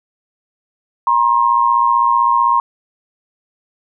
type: tone pair together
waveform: sine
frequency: 951.3 / 1067 Hz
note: A#5 / C6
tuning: +35 / +34 cents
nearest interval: major second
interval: 199 cents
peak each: -13 dBFS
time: 1.07-2.6 s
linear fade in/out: 2 ms
effects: none